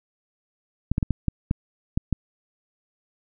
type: clicks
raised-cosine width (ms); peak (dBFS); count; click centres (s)
5; -9; 8; 0.916 / 0.981 / 1.028 / 1.107 / 1.283 / 1.511 / 1.975 / 2.127
effects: none